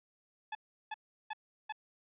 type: tone bursts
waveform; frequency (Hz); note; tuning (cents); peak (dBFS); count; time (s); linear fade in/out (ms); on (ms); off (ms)
sawtooth; 861; A5; -38; -33; 4; 0.52-1.724; 5; 31; 360
effects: resampled to 8000 Hz + 12-bit